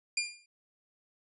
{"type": "tone with exponential decay", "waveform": "20% pulse", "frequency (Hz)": 2402, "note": "D7", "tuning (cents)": 38, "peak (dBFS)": -21, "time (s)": [0.17, 0.46], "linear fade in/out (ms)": 5, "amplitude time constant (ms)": 61, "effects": ["resampled to 24000 Hz"]}